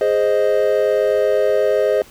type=chord; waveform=triangle; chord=Ab major; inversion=none; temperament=equal; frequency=415.3 / 523.3 / 622.3 Hz; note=Ab4 / C5 / Eb5; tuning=0 / 0 / 0 cents; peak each=-16 dBFS; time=0.01-2.02 s; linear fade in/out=2 ms; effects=pink hiss -45 dBFS RMS until 2.1 s